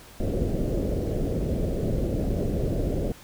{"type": "low-pass noise", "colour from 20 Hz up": "pink", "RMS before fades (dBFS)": -26, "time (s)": [0.2, 3.12], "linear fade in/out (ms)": 2, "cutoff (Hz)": 610, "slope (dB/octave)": 48, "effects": ["pink hiss -48 dBFS RMS until 3.23 s"]}